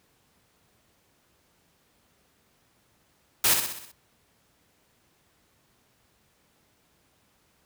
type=noise with echo; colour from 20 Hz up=white; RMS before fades=-21 dBFS; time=3.44-3.54 s; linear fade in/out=5 ms; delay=63 ms; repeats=6; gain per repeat=-5 dB; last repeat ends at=3.918 s; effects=pink hiss -66 dBFS RMS until 7.65 s + high-pass 60 Hz 12 dB/octave